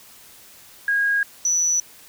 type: tone pair in turn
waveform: sine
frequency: 1636 / 5932 Hz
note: G#6 / F#8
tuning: -26 / +4 cents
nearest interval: octave + minor seventh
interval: 2230 cents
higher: second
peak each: -17 dBFS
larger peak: neither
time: 0.88-1.23 / 1.45-1.8 s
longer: neither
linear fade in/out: 2 ms
effects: white hiss -47 dBFS RMS until 2.08 s